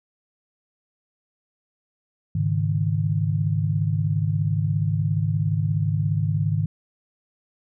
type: chord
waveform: sine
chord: Ab suspended fourth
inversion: none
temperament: equal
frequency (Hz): 103.83 / 138.59 / 155.56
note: Ab2 / Db3 / Eb3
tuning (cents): 0 / 0 / 0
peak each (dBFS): -23 / -27 / -23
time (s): 2.35-6.66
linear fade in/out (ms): 5
effects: none